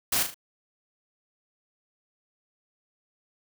white noise with echo, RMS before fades -25 dBFS, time 0.12-0.23 s, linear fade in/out 5 ms, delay 38 ms, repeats 3, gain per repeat -7 dB, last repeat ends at 0.344 s, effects none

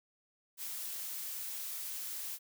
blue noise, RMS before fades -41 dBFS, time 0.57-2.39 s, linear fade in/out 50 ms, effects none

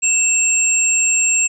sine tone pair together, 2659 / 7514 Hz, E7 / A#8, +14 / +13 cents, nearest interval octave + tritone, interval 1799 cents, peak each -18 / -14 dBFS, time 0.02-1.48 s, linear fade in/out 20 ms, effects none

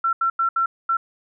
sine tone bursts at uneven times, 1352 Hz, E6, 43 cents sharp, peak -17 dBFS, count 5, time 0.04-0.13 / 0.21-0.3 / 0.39-0.49 / 0.56-0.66 / 0.89-0.97 s, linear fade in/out 5 ms, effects none

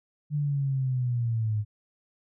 sine linear sweep, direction down, 149.6 to 103.83 Hz, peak -24 dBFS, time 0.3-1.65 s, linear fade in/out 50 ms, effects none

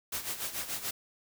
white noise with tremolo, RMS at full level -34 dBFS, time 0.12-0.91 s, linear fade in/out 5 ms, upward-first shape sine, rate 6.9 Hz, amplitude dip 70%, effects none

